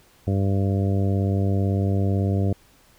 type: harmonic tone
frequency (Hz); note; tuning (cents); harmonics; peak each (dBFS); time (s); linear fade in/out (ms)
98; G2; 0; 1 / 2 / 3 / 4 / 5 / 6 / 7; -20 / -26 / -30 / -32 / -34 / -36 / -37; 0.27-2.53; 5
effects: pink hiss -56 dBFS RMS until 2.98 s